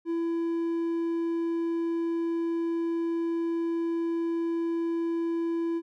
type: tone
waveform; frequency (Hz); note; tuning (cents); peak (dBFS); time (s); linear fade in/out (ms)
triangle; 334.4; E4; +25; -24; 0.05-5.82; 50
effects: none